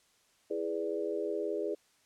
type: chord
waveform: sine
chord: E dominant seventh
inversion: none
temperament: equal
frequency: 329.6 / 415.3 / 493.9 / 587.3 Hz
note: E4 / G#4 / B4 / D5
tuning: 0 / 0 / 0 / 0 cents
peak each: -38 / -34 / -39 / -39 dBFS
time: 0.5-1.75 s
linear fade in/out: 10 ms
effects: white hiss -68 dBFS RMS until 2.05 s + low-pass 9000 Hz 12 dB/octave